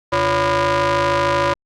sawtooth ring-modulated tone, 215 Hz, A3, 40 cents flat, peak -8 dBFS, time 0.12-1.54 s, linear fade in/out 10 ms, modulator 779 Hz, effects low-pass 5000 Hz 12 dB/octave + Opus 48 kbps

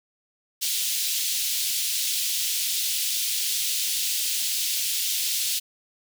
pink high-pass noise, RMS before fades -26 dBFS, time 0.61-5.6 s, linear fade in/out 20 ms, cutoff 3100 Hz, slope 24 dB/octave, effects none

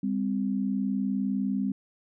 sine tone pair together, 199.8 / 259.7 Hz, G3 / C4, +33 / -13 cents, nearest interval perfect fourth, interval 454 cents, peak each -27 / -29 dBFS, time 0.03-1.72 s, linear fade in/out 5 ms, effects none

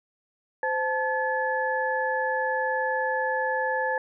sine tone cluster, 517 / 876 / 1715 Hz, C5 / A5 / A6, -21 / -8 / -45 cents, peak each -28 dBFS, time 0.63-3.98 s, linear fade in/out 2 ms, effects none

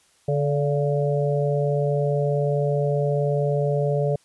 harmonic tone with a mistuned harmonic, 144.6 Hz, D3, 27 cents flat, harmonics 1 / 3 / 4 / 5, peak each -22 / -25 / -25 / -33 dBFS, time 0.28-4.16 s, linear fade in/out 5 ms, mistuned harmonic 5, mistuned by -63 cents, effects white hiss -60 dBFS RMS until 4.24 s + resampled to 24000 Hz

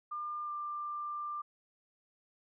sine tone with pitch glide, 1200 to 1188.3 Hz, D6 to D6, +37 to +20 cents, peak -36 dBFS, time 0.11-1.42 s, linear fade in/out 10 ms, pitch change -17 cents, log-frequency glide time 0.44-0.51 s, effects none

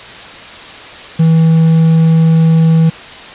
triangle tone with quantisation, 162.3 Hz, E3, 27 cents flat, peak -3 dBFS, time 1.19-2.9 s, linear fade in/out 10 ms, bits 5, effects white hiss -30 dBFS RMS until 3.34 s + resampled to 8000 Hz

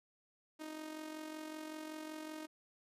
sawtooth tone with amplitude modulation, 310.9 Hz, D#4, 1 cent flat, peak -38 dBFS, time 0.59-2.47 s, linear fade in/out 20 ms, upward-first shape sine, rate 45.3 Hz, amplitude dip 55%, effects resampled to 32000 Hz

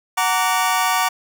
sawtooth chord, Gb augmented, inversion none, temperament just, 740 / 925 / 1156.2 Hz, Gb5 / Bb5 / D6, 0 / -14 / -27 cents, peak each -17 dBFS, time 0.17-1.09 s, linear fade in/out 10 ms, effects none

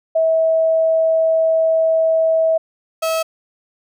sine / 35% pulse tone pair in turn, 647 / 647 Hz, E5 / E5, -32 / -32 cents, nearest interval unison, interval 0 cents, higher neither, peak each -12 / -15 dBFS, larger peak first, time 0.15-2.58 / 3.02-3.23 s, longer first, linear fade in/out 10 ms, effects none

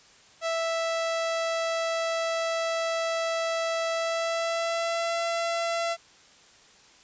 sawtooth tone with pitch glide, 659.3 to 674.3 Hz, E5 to E5, 0 to +39 cents, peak -22 dBFS, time 0.41-5.97 s, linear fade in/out 50 ms, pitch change +39 cents, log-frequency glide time 3.92-5.18 s, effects white hiss -55 dBFS RMS until 7.03 s + resampled to 16000 Hz

